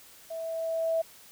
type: tone with level ramp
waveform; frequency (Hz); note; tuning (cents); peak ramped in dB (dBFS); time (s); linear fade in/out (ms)
sine; 654; E5; -14; -34 to -23; 0.3-1.02; 10
effects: white hiss -53 dBFS RMS until 1.31 s